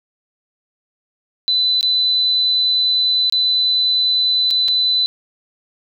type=tone with dropouts; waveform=sine; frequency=4005 Hz; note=B7; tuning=23 cents sharp; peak=-13 dBFS; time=1.48-5.06 s; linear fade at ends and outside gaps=0 ms; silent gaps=1.81-1.829 / 3.298-3.324 / 4.505-4.51 / 4.68-4.684 s; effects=none